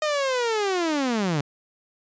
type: linear sweep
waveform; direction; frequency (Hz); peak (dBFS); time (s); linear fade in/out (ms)
sawtooth; down; 621 to 136.2; -18; 0.02-1.41; 2
effects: resampled to 16000 Hz